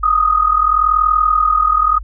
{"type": "tone with amplitude modulation", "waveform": "sine", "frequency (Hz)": 1244.5, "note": "D#6", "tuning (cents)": 0, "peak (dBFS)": -7, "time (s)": [0.03, 1.99], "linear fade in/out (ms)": 10, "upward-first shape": "sine", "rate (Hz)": 40.8, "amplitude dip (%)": 75, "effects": ["added 50 Hz sine -26 dBFS peak until 2.03 s"]}